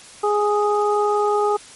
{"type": "harmonic tone", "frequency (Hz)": 415.3, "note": "G#4", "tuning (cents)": 0, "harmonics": [1, 2, 3], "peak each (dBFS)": [-18, -21, -23], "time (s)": [0.23, 1.57], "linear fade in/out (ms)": 10, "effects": ["white hiss -42 dBFS RMS until 1.75 s", "MP3 48 kbps"]}